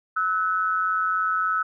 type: tone pair together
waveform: sine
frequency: 1300 / 1483.4 Hz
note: E6 / F#6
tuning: -24 / +4 cents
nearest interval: major second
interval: 228 cents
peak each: -22 / -26 dBFS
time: 0.16-1.63 s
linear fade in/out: 10 ms
effects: none